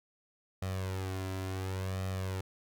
sawtooth tone with flanger, 94.5 Hz, F#2, 37 cents sharp, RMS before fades -36 dBFS, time 0.62-2.41 s, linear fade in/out 5 ms, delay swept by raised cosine 1.6 to 3 ms, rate 0.7 Hz, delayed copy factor +0.65, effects none

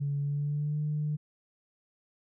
sine tone with pitch glide, 142.3 to 150.07 Hz, C#3 to D3, +46 to +38 cents, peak -27 dBFS, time 0-1.17 s, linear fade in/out 20 ms, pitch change +92 cents, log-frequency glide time 0.2-0.79 s, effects tanh soft clip ceiling -23 dBFS

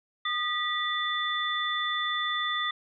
sine tone cluster, 1227 / 1946 / 3520 Hz, D#6 / B6 / A7, -25 / -26 / 0 cents, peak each -31 dBFS, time 0.25-2.71 s, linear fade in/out 5 ms, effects none

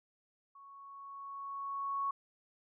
sine tone with level ramp, 1108.7 Hz, C#6, in tune, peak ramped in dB -53 to -31 dBFS, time 0.55-2.11 s, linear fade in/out 5 ms, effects none

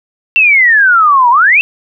sine exponential two-way sweep, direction down then up, 2734 to 932.3 to 2734 Hz, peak -4 dBFS, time 0.36-1.61 s, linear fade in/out 0 ms, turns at 1.3 s, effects none

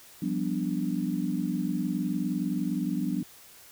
sine chord, G dominant seventh, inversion third, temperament equal with one note detuned, 176.44 / 196 / 246.9 / 293.7 Hz, F3 / G3 / B3 / D4, +18 / 0 / 0 / 0 cents, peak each -32 dBFS, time 0.22-3.23 s, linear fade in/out 5 ms, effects white hiss -52 dBFS RMS until 3.71 s

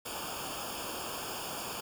pink noise with comb filter, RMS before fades -39 dBFS, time 0.05-1.81 s, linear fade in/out 10 ms, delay 0.5 ms, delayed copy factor -0.9, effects none

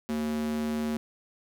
square tone with high-pass filter, 76 Hz, D#2, 40 cents flat, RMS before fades -30 dBFS, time 0.09-0.97 s, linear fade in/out 0 ms, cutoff 240 Hz, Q 3.1, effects none

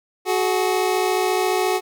25% pulse tone pair together, 370.4 / 424.7 Hz, F#4 / G#4, +2 / +39 cents, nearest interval major second, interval 237 cents, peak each -16 / -19 dBFS, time 0.25-1.81 s, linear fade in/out 50 ms, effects none

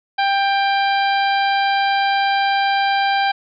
harmonic tone, 791 Hz, G5, 15 cents sharp, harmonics 1 / 2 / 3 / 4 / 5 / 6, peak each -16 / -22 / -26 / -28 / -30 / -32 dBFS, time 0.18-3.32 s, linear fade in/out 10 ms, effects none

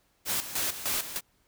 white noise with tremolo, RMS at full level -29 dBFS, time 0.25-1.21 s, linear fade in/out 50 ms, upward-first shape square, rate 3.3 Hz, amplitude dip 70%, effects pink hiss -69 dBFS RMS until 1.47 s

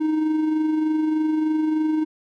triangle tone with amplitude modulation, 311.1 Hz, D#4, in tune, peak -15 dBFS, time 0-2.05 s, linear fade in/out 20 ms, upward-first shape sine, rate 23.3 Hz, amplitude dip 35%, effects none

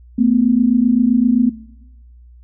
sine tone pair together, 224.5 / 252.2 Hz, A3 / B3, +35 / +36 cents, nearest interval major second, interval 201 cents, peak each -13 dBFS, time 0.18-1.5 s, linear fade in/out 10 ms, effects noise-tail reverb RT60 1.0 s tail -19 dB re dry + added 60 Hz sine -40 dBFS peak until 2.43 s

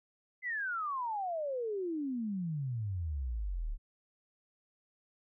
sine exponential sweep, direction down, 2068 to 33.6 Hz, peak -33 dBFS, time 0.42-3.78 s, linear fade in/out 50 ms, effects none

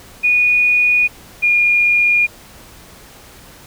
sine tone pair in turn, 2460 / 2425 Hz, D#7 / D#7, -20 / -45 cents, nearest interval unison, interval 25 cents, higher first, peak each -10 dBFS, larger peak neither, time 0.23-1.08 / 1.42-2.27 s, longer neither, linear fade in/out 20 ms, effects pink hiss -41 dBFS RMS until 3.66 s

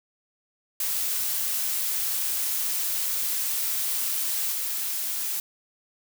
blue noise with level steps, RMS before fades -27 / -29 dBFS, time 0.8-5.4 s, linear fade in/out 2 ms, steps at 4.52 s, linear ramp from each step 5 ms, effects none

